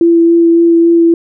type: tone with vibrato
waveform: sine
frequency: 336.2 Hz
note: E4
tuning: 34 cents sharp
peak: -4 dBFS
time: 0.01-1.14 s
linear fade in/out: 2 ms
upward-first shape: sine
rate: 3.6 Hz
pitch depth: 11 cents each way
effects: none